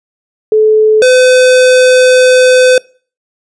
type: tone pair in turn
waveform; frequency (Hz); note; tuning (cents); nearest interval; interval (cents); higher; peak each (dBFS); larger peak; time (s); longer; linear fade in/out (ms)
sine / square; 432.5 / 507.8; A4 / B4; -30 / +48; minor third; 278; second; -4; neither; 0.52-1.02 / 1.02-2.78; second; 2
effects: noise-tail reverb RT60 0.4 s tail -24 dB re dry + resampled to 22050 Hz